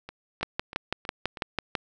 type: two click trains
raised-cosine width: 0.3 ms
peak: -23 / -10 dBFS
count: 5 / 9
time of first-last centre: 0.09-1.372 / 0.43-1.752 s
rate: 3.12 / 6.05 Hz
effects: none